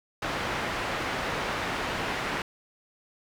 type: low-pass noise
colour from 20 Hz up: white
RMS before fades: -31 dBFS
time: 0.22-2.42 s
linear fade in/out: 2 ms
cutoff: 1900 Hz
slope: 12 dB/octave
effects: none